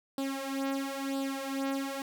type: tone with flanger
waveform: sawtooth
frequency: 272.3 Hz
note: C#4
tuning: 31 cents flat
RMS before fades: -34 dBFS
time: 0.18-2.02 s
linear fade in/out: 2 ms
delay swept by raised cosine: 0.23 to 3.63 ms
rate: 1 Hz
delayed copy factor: +0.75
effects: none